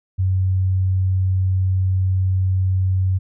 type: tone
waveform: sine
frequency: 93.8 Hz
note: F#2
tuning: 24 cents sharp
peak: -15 dBFS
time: 0.18-3.19 s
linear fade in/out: 20 ms
effects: none